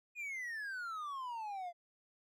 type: exponential sweep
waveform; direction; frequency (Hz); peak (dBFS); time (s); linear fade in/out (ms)
triangle; down; 2489 to 681; -38; 0.15-1.73; 50
effects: none